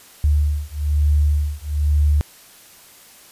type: beating tone pair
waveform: sine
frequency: 73.42 / 74.52 Hz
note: D2 / D2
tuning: 0 / +26 cents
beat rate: 1.1 Hz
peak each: -18 dBFS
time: 0.24-2.21 s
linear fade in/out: 0 ms
effects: white hiss -46 dBFS RMS until 3.31 s + resampled to 32000 Hz